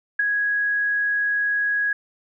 sine tone with ADSR envelope, 1661.2 Hz, G#6, in tune, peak -14 dBFS, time 0.19-1.93 s, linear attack 7 ms, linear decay 11 ms, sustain -5 dB, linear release 4 ms, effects none

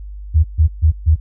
sine tone bursts, 78.4 Hz, D#2, 14 cents sharp, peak -7 dBFS, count 4, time 0.34-1.16 s, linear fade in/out 20 ms, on 100 ms, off 140 ms, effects added 50 Hz sine -28 dBFS peak until 1.2 s

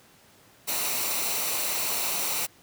white noise with comb filter, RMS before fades -28 dBFS, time 0.67-2.47 s, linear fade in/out 20 ms, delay 0.6 ms, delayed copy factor -0.5, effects pink hiss -56 dBFS RMS until 2.62 s + high-pass 100 Hz 12 dB/octave

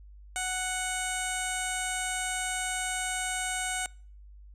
15% pulse tone with low-pass filter, 740 Hz, F#5, in tune, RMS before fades -32 dBFS, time 0.36-3.86 s, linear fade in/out 0 ms, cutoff 8700 Hz, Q 6.2, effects noise-tail reverb RT60 0.5 s tail -26 dB re dry + added 50 Hz sine -47 dBFS peak until 4.54 s

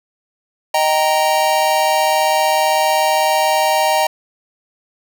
square chord, Eb major, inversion none, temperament just, 622.3 / 777.8 / 933.4 Hz, Eb5 / G5 / Bb5, 0 / -14 / +2 cents, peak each -18 dBFS, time 0.74-4.07 s, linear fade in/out 5 ms, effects none

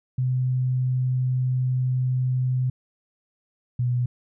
sine tone pair in turn, 127.7 / 123.23 Hz, C3 / B2, -42 / -3 cents, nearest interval minor second, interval 61 cents, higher first, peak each -20 dBFS, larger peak neither, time 0.18-2.7 / 3.79-4.06 s, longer first, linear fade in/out 5 ms, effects none

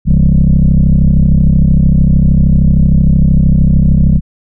sine tone with frequency modulation, 103 Hz, G#2, 14 cents flat, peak -3 dBFS, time 0.05-4.21 s, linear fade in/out 50 ms, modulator 33.1 Hz, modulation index 2.9, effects tanh soft clip ceiling -1 dBFS

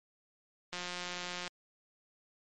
click train, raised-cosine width 0.2 ms, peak -22 dBFS, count 134, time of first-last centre 0.73-1.477 s, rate 178 Hz, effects MP3 48 kbps

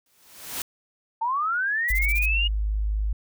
white noise with exponential growth, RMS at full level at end -28 dBFS, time 0.06-0.62 s, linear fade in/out 2 ms, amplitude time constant 120 ms
sine linear sweep, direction up, 880 to 2885 Hz, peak -22 dBFS, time 1.21-2.48 s, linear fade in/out 10 ms
violet noise bursts, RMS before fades -33 dBFS, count 6, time 1.88-2.26 s, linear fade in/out 10 ms, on 45 ms, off 22 ms
sine tone, 52.1 Hz, G#1, 6 cents sharp, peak -22 dBFS, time 1.9-3.13 s, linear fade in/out 5 ms
effects none

